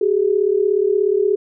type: tone pair together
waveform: sine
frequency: 381.7 / 418.5 Hz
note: G4 / G#4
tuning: -46 / +13 cents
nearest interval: major second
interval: 159 cents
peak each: -17 / -16 dBFS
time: 0.01-1.36 s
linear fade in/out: 5 ms
effects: none